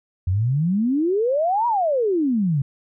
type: exponential two-way sweep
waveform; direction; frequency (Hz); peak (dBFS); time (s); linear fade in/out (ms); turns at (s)
sine; up then down; 86 to 980 to 131.1; -17; 0.27-2.62; 5; 1.67
effects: none